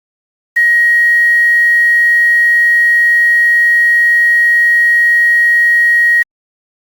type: tone with quantisation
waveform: sine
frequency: 1889 Hz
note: A#6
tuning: 22 cents sharp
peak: -6 dBFS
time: 0.56-6.23 s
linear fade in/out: 10 ms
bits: 5
effects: Opus 48 kbps